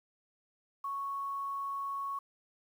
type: tone with quantisation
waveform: sine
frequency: 1108 Hz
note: C#6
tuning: 1 cent flat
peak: -34 dBFS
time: 0.84-2.19 s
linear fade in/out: 5 ms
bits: 10
effects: none